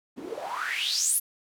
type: noise with band-pass filter sweep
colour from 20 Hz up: white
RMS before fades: -29 dBFS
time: 0.16-1.2 s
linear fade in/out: 20 ms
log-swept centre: 240 to 12000 Hz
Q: 7.9
effects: none